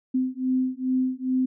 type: beating tone pair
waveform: sine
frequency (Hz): 256.4 / 258.8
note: C4 / C4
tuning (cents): -35 / -19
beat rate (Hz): 2.4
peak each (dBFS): -25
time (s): 0.14-1.46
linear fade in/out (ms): 10
effects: none